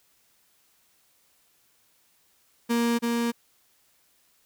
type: tone with echo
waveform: 35% pulse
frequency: 234.9 Hz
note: A#3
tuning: 13 cents sharp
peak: -20 dBFS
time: 2.69-2.99 s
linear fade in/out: 20 ms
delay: 330 ms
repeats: 1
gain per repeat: -2 dB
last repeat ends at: 3.32 s
effects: white hiss -65 dBFS RMS until 4.45 s